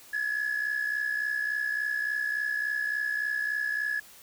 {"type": "tone with amplitude modulation", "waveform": "sine", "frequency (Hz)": 1697, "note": "G#6", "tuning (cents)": 37, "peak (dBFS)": -22, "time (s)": [0.13, 4], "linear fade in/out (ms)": 10, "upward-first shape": "sine", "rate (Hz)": 63.5, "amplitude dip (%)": 75, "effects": ["tanh soft clip ceiling -23 dBFS", "white hiss -52 dBFS RMS until 4.22 s"]}